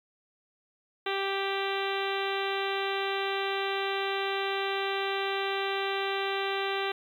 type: harmonic tone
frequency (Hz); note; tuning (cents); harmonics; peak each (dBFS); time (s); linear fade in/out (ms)
392; G4; 0; 1 / 2 / 3 / 4 / 5 / 6 / 7 / 8 / 9 / 10; -32 / -35 / -37 / -38 / -39 / -40 / -40 / -41 / -42 / -42; 1.06-6.92; 5
effects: 10-bit